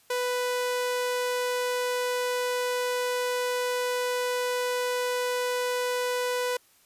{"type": "tone", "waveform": "sawtooth", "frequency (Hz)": 495.5, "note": "B4", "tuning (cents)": 6, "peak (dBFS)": -22, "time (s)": [0.1, 6.57], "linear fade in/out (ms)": 5, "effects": ["white hiss -61 dBFS RMS until 6.85 s", "resampled to 32000 Hz"]}